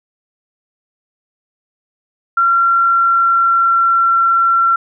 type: tone with pitch glide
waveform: sine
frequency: 1370 to 1359 Hz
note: F6 to F6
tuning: -34 to -48 cents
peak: -9 dBFS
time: 2.37-4.76 s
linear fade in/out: 5 ms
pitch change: -14 cents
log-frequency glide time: 2.59-4.06 s
effects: none